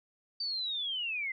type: linear sweep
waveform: sine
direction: down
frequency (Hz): 4638 to 2029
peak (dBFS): -32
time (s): 0.4-1.32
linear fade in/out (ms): 5
effects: none